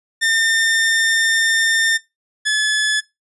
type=tone pair in turn; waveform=sawtooth; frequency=1808 / 1716.7 Hz; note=A6 / A6; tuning=+47 / -43 cents; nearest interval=minor second; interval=90 cents; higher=first; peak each=-11 dBFS; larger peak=neither; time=0.21-1.98 / 2.45-3.01 s; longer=first; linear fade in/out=20 ms; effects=noise-tail reverb RT60 0.2 s tail -20 dB re dry + resampled to 24000 Hz